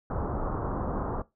pink low-pass noise, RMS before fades -31 dBFS, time 0.1-1.22 s, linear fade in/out 2 ms, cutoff 1300 Hz, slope 48 dB/octave, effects noise-tail reverb RT60 0.2 s tail -18 dB re dry

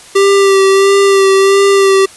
square tone with vibrato, 392 Hz, G4, in tune, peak -6 dBFS, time 0.15-2.06 s, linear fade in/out 10 ms, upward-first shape sine, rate 1.5 Hz, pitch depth 22 cents each way, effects white hiss -36 dBFS RMS until 2.16 s + resampled to 24000 Hz

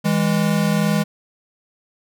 square tone pair together, 162.7 / 205 Hz, E3 / G#3, -22 / -22 cents, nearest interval major third, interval 400 cents, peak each -20 / -19 dBFS, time 0.04-1.04 s, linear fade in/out 20 ms, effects none

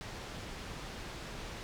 pink low-pass noise, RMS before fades -44 dBFS, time 0.01-1.63 s, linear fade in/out 0 ms, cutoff 5600 Hz, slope 12 dB/octave, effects none

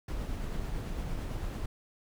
brown noise with tremolo, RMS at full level -34 dBFS, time 0.08-1.66 s, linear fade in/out 5 ms, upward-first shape triangle, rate 9 Hz, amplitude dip 25%, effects none

